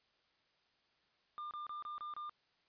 triangle tone bursts, 1200 Hz, D6, 37 cents sharp, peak -40 dBFS, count 6, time 1.38-2.295 s, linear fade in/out 0 ms, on 130 ms, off 27 ms, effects white hiss -75 dBFS RMS until 2.68 s + resampled to 11025 Hz

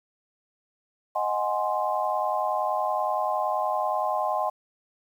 sine chord, Ab dominant seventh, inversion second, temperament equal, 622.3 / 740 / 830.6 / 1046.5 Hz, Eb5 / Gb5 / Ab5 / C6, 0 / 0 / 0 / 0 cents, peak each -29 dBFS, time 1.15-4.5 s, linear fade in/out 10 ms, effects 9-bit

